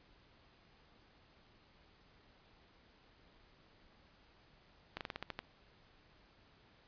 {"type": "slowing click train", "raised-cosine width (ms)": 0.3, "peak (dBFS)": -24, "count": 8, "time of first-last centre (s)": [4.97, 5.391], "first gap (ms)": 38, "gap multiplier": 1.15, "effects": ["pink hiss -66 dBFS RMS until 6.87 s", "resampled to 11025 Hz"]}